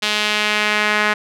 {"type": "tone with band-pass filter sweep", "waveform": "sawtooth", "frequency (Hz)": 210.7, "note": "G#3", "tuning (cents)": 25, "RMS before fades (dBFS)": -18, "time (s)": [0.02, 1.14], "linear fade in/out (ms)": 10, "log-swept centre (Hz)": [3400, 1800], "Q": 1.6, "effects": []}